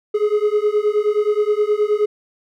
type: beating tone pair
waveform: triangle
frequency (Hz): 415.3 / 424.8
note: G#4 / G#4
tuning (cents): 0 / +39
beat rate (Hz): 9.5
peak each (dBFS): -16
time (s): 0.14-2.06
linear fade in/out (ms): 10
effects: none